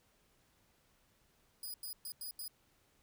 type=tone bursts at uneven times; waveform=5% pulse; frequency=4945 Hz; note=D#8; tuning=12 cents flat; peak=-35 dBFS; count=5; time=1.63-1.74 / 1.83-1.93 / 2.05-2.12 / 2.21-2.31 / 2.39-2.48 s; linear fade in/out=2 ms; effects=pink hiss -72 dBFS RMS until 3.02 s